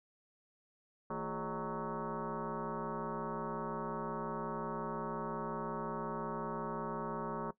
sine tone with frequency modulation, 349.2 Hz, F4, in tune, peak -36 dBFS, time 1.1-7.51 s, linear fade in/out 5 ms, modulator 191 Hz, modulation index 4.8, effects noise-tail reverb RT60 0.1 s tail -18 dB re dry

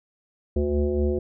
sine tone with frequency modulation, 219.6 Hz, A3, 3 cents flat, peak -20 dBFS, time 0.56-1.19 s, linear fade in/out 5 ms, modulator 145 Hz, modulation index 1.8, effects none

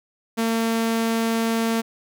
sawtooth tone, 227.1 Hz, A#3, 45 cents flat, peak -16 dBFS, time 0.37-1.82 s, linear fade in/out 20 ms, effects none

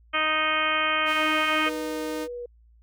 harmonic tone, 311.1 Hz, D#4, in tune, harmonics 1 / 2 / 3 / 4 / 5 / 6 / 7 / 8 / 9 / 10, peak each -38 / -32 / -37 / -26 / -31 / -32 / -30 / -29 / -38 / -31 dBFS, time 0.13-1.7 s, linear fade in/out 20 ms
sawtooth tone, 308 Hz, D#4, 17 cents flat, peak -26 dBFS, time 1.05-2.28 s, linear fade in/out 50 ms
sine tone with vibrato, 483.4 Hz, B4, 37 cents flat, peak -32 dBFS, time 1.66-2.46 s, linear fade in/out 5 ms, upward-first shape sine, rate 2 Hz, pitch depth 11 cents each way
effects added 57 Hz sine -53 dBFS peak until 2.82 s

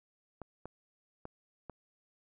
clicks, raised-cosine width 1 ms, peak -29 dBFS, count 4, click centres 0.417 / 0.656 / 1.254 / 1.697 s, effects none

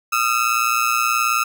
30% pulse ring-modulated tone, 1299 Hz, E6, 26 cents flat, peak -11 dBFS, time 0.12-1.44 s, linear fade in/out 10 ms, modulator 59.4 Hz, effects none

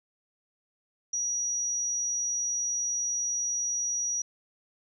sine tone, 5790 Hz, F#8, 38 cents flat, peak -27 dBFS, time 1.13-4.22 s, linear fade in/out 5 ms, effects none

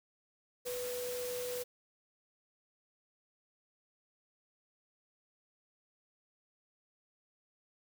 sine tone in noise, 493.9 Hz, B4, in tune, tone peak -37 dBFS, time 0.65-1.64 s, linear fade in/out 20 ms, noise white, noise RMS -44 dBFS, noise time 0.65-1.64 s, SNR +4 dB, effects none

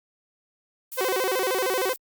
violet noise, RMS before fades -35 dBFS, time 0.92-1.96 s, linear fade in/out 0 ms
sawtooth tone with vibrato, 440 Hz, A4, in tune, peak -19 dBFS, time 0.97-1.94 s, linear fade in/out 20 ms, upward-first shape square, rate 13 Hz, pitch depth 270 cents each way
effects Opus 48 kbps

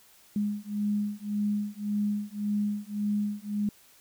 sine beating tone pair, 206.1 / 207.9 Hz, G#3 / G#3, -13 / +2 cents, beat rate 1.8 Hz, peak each -30 dBFS, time 0.36-3.69 s, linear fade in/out 2 ms, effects white hiss -58 dBFS RMS until 4 s

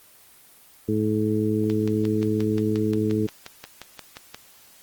harmonic tone, 107.4 Hz, A2, 41 cents flat, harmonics 1 / 2 / 3 / 4, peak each -27 / -25 / -25 / -26 dBFS, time 0.88-3.27 s, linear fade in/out 10 ms
click train, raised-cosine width 0.2 ms, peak -18 dBFS, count 16, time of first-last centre 1.7-4.346 s, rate 5.67 Hz
effects white hiss -52 dBFS RMS until 4.82 s + Opus 24 kbps

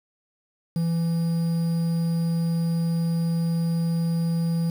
triangle tone with quantisation, 167 Hz, E3, 23 cents sharp, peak -19 dBFS, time 0.76-4.7 s, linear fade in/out 2 ms, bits 7, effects none

